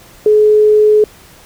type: tone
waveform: sine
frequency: 425 Hz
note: G#4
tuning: 40 cents sharp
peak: -5 dBFS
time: 0.26-1.04 s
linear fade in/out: 2 ms
effects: pink hiss -41 dBFS RMS until 1.45 s